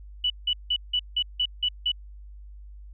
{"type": "tone bursts", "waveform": "sine", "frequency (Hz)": 2960, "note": "F#7", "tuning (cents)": 0, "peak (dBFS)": -21, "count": 8, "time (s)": [0.24, 1.918], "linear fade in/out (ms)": 5, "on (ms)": 61, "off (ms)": 170, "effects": ["added 50 Hz sine -41 dBFS peak until 2.93 s"]}